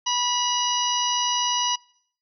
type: harmonic tone with a mistuned harmonic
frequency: 979 Hz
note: B5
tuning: 15 cents flat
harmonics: 1 / 2 / 3 / 4 / 5 / 6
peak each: -26 / -38 / -26 / -35 / -33 / -27 dBFS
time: 0.06-1.76 s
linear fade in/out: 10 ms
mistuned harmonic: 3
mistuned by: -18 cents
effects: noise-tail reverb RT60 0.6 s tail -23 dB re dry